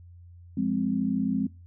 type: chord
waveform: sine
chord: F minor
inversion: none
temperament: equal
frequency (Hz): 174.61 / 207.7 / 261.6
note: F3 / Ab3 / C4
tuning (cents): 0 / 0 / 0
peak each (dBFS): -31 / -27 / -27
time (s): 0.57-1.47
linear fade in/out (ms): 5
effects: noise-tail reverb RT60 0.3 s tail -22 dB re dry + added 87 Hz sine -46 dBFS peak until 1.66 s